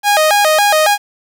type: tone with vibrato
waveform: sawtooth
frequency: 714 Hz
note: F5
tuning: 38 cents sharp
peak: -5 dBFS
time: 0.03-0.98 s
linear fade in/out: 50 ms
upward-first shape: square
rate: 3.6 Hz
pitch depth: 240 cents each way
effects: 7-bit